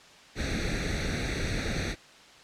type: noise with comb filter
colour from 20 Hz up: pink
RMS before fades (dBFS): -30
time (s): 0.35-1.96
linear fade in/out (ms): 50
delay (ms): 0.49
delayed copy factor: +0.85
effects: white hiss -52 dBFS RMS until 2.43 s + low-pass 5000 Hz 12 dB/octave